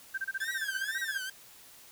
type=tone bursts; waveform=sine; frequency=1568 Hz; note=G6; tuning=in tune; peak=-30 dBFS; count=16; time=0.14-1.185 s; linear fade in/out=10 ms; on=40 ms; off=27 ms
type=tone with vibrato; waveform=sawtooth; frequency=1701 Hz; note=G#6; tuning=41 cents sharp; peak=-32 dBFS; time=0.4-1.3 s; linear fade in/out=5 ms; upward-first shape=triangle; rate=2.1 Hz; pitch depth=230 cents each way
effects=white hiss -54 dBFS RMS until 1.91 s